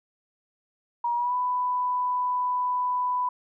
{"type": "tone with pitch glide", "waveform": "sine", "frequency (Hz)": [952, 994.1], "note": ["A#5", "B5"], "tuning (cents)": [36, 11], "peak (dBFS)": -23, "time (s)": [1.04, 3.29], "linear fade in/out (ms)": 5, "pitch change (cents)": 75, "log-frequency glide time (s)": [1.15, 1.34], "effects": []}